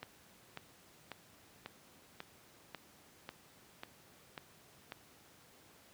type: click train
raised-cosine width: 0.3 ms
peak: -27 dBFS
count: 10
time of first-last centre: 0.03-4.921 s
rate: 1.84 Hz
effects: pink hiss -62 dBFS RMS until 5.93 s + high-pass 100 Hz 12 dB/octave